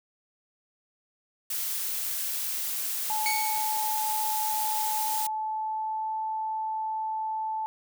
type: noise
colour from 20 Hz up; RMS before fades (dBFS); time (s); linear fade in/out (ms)
blue; -31; 1.5-5.27; 5
type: tone with pitch glide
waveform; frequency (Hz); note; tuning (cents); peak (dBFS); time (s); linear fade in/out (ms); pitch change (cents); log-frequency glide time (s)
sine; 863 to 875.6; A5 to A5; -34 to -9; -28; 3.1-7.66; 0; +25; 4.76-6.19
type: tone with exponential decay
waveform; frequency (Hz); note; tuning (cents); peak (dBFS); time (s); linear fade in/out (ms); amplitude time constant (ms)
sawtooth; 2229; C#7; +9; -22; 3.26-4; 0; 160
effects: none